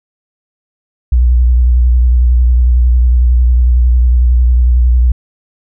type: tone with vibrato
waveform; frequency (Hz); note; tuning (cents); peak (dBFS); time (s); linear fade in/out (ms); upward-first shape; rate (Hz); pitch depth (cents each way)
sine; 61; B1; -21; -5; 1.12-5.12; 5; triangle; 11; 62
effects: none